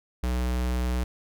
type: tone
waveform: square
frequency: 61.8 Hz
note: B1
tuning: 2 cents sharp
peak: -25 dBFS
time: 0.23-1.04 s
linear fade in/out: 5 ms
effects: none